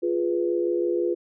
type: chord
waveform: sine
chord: F diminished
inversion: none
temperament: equal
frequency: 349.2 / 415.3 / 493.9 Hz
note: F4 / Ab4 / Cb5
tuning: 0 / 0 / 0 cents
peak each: -23 / -29 / -28 dBFS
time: 0.02-1.15 s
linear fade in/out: 20 ms
effects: none